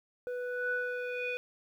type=tone with low-pass filter sweep; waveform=square; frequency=493.9 Hz; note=B4; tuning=in tune; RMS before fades=-35 dBFS; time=0.27-1.37 s; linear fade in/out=0 ms; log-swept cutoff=1000 to 2700 Hz; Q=6.1; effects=11-bit

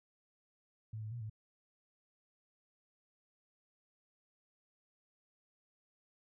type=tone with pitch steps; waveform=sine; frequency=109.4 / 107.9 / 119.5 / 108.3 Hz; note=A2 / A2 / A#2 / A2; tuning=-9 / -33 / +43 / -27 cents; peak=-40 dBFS; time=0.93-1.298 s; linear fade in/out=5 ms; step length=92 ms; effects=none

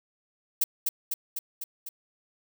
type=noise with echo; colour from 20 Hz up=violet; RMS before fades=-23 dBFS; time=0.61-0.64 s; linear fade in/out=5 ms; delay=250 ms; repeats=5; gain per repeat=-3 dB; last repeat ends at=1.89 s; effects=none

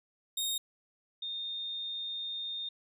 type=tone pair in turn; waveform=sawtooth / sine; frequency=3707 / 3654 Hz; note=A#7 / A#7; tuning=-10 / -35 cents; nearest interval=unison; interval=25 cents; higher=first; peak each=-28 / -35 dBFS; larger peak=first; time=0.37-0.58 / 1.22-2.69 s; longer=second; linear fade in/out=5 ms; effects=none

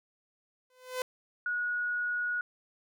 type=tone with exponential growth; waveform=sawtooth; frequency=508 Hz; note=B4; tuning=49 cents sharp; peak=-24 dBFS; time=0.7-1.02 s; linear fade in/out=2 ms; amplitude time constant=68 ms
type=tone; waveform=sine; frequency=1455 Hz; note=F#6; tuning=29 cents flat; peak=-29 dBFS; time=1.46-2.41 s; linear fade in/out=2 ms
effects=none

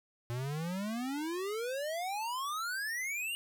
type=exponential sweep; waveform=square; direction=up; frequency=116.54 to 2887 Hz; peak=-35 dBFS; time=0.3-3.35 s; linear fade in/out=0 ms; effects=none

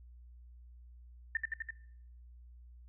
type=tone with echo; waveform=sine; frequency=1799 Hz; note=A6; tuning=38 cents sharp; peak=-29 dBFS; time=1.35-1.37 s; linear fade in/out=2 ms; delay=84 ms; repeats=4; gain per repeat=-2 dB; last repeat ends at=1.706 s; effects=noise-tail reverb RT60 0.7 s tail -21 dB re dry + added 60 Hz sine -52 dBFS peak until 2.88 s

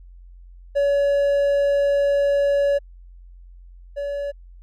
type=tone pair in turn; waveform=triangle; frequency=566 / 569.1 Hz; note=C#5 / C#5; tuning=+36 / +45 cents; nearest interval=unison; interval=9 cents; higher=second; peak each=-14 / -22 dBFS; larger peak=first; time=0.75-2.79 / 3.96-4.32 s; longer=first; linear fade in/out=20 ms; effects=added 44 Hz sine -41 dBFS peak until 4.62 s

